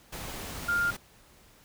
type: tone in noise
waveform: sine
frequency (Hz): 1405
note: F6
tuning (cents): +10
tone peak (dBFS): -24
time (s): 0.68-0.91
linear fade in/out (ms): 10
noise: pink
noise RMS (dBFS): -39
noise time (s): 0.12-0.97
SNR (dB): +12
effects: pink hiss -58 dBFS RMS until 1.64 s